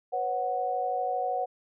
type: chord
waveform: sine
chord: B suspended second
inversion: none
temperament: equal with one note detuned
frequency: 493.9 / 546.4 / 740 Hz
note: B4 / C#5 / F#5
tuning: 0 / -25 / 0 cents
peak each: -34 / -34 / -28 dBFS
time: 0.12-1.46 s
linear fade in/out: 20 ms
effects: none